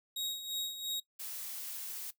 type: tone with tremolo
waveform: sawtooth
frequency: 3783 Hz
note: A#7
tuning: 25 cents sharp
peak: -31 dBFS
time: 0.16-1 s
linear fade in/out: 5 ms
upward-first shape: sine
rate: 2.9 Hz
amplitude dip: 65%
type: noise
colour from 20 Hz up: blue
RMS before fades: -42 dBFS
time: 1.19-2.11 s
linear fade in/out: 10 ms
effects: noise-tail reverb RT60 0.1 s tail -17 dB re dry